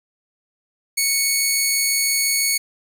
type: tone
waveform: 10% pulse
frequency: 2217 Hz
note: C#7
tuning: in tune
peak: -8 dBFS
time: 0.97-2.58 s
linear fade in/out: 10 ms
effects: none